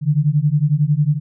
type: beating tone pair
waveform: sine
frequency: 143.1 / 154.1 Hz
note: D3 / D#3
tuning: -45 / -16 cents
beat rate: 11 Hz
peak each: -16 dBFS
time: 0.01-1.2 s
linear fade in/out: 50 ms
effects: none